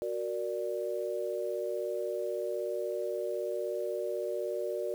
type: chord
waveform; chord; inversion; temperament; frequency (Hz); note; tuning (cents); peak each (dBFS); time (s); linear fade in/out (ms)
sine; Gb augmented; none; equal; 370 / 466.2 / 587.3; Gb4 / Bb4 / D5; 0 / 0 / 0; -36 / -36 / -35; 0.02-4.94; 0
effects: 9-bit